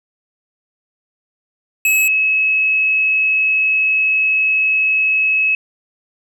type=tone pair in turn; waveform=square / sine; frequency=2576 / 2576 Hz; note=E7 / E7; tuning=-41 / -41 cents; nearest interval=unison; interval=0 cents; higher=neither; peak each=-12 dBFS; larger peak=neither; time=1.85-2.08 / 2.08-5.55 s; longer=second; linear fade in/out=2 ms; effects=none